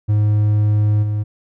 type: tone with level steps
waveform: triangle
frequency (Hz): 105.2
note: G#2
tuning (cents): +23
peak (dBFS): -10 / -15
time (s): 0.08-1.24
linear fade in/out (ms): 20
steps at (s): 1.02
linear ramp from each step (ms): 20
effects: none